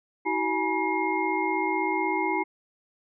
sine tone cluster, 321.8 / 377.9 / 842 / 963 / 2134 Hz, E4 / F#4 / G#5 / B5 / C7, -42 / +37 / +24 / -44 / +34 cents, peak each -30 dBFS, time 0.25-2.44 s, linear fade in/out 20 ms, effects none

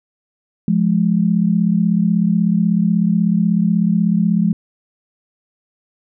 sine tone pair together, 174.61 / 210.9 Hz, F3 / G#3, 0 / +27 cents, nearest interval minor third, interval 327 cents, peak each -15 / -15 dBFS, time 0.68-4.53 s, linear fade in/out 2 ms, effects none

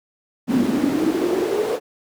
brown noise with high-pass filter sweep, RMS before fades -20 dBFS, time 0.47-1.8 s, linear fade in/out 50 ms, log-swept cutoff 230 to 460 Hz, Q 8, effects none

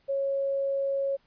sine tone, 550 Hz, C#5, 14 cents flat, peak -25 dBFS, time 0.08-1.17 s, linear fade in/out 20 ms, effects pink hiss -67 dBFS RMS until 1.26 s + resampled to 11025 Hz

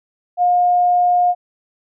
sine tone, 713 Hz, F5, 36 cents sharp, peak -11 dBFS, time 0.37-1.35 s, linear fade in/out 50 ms, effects none

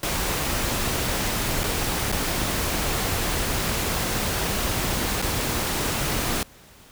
pink noise with dropouts, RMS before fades -25 dBFS, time 0.03-6.43 s, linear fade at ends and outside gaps 2 ms, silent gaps 1.635-1.639 / 2.118-2.124 / 5.218-5.223 s, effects pink hiss -50 dBFS RMS until 6.91 s

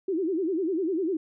sine tone with vibrato, 351.3 Hz, F4, 10 cents sharp, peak -24 dBFS, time 0.08-1.17 s, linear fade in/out 5 ms, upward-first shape sine, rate 10 Hz, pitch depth 210 cents each way, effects none

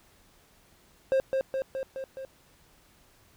triangle tone with echo, 532 Hz, C5, 29 cents sharp, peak -19 dBFS, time 1.12-1.2 s, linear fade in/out 0 ms, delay 210 ms, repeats 5, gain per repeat -3 dB, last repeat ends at 2.25 s, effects pink hiss -61 dBFS RMS until 3.36 s

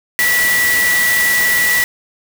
sine tone in noise, 1952 Hz, B6, 21 cents flat, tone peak -12 dBFS, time 0.19-1.84 s, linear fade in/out 0 ms, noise white, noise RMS -19 dBFS, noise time 0.19-1.84 s, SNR +4 dB, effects none

